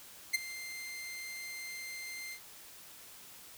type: tone with ADSR envelope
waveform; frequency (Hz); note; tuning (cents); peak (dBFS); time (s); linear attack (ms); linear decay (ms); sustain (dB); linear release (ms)
sawtooth; 2093; C7; 0; -21; 0.33-2.4; 18; 16; -17; 79
effects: white hiss -53 dBFS RMS until 3.57 s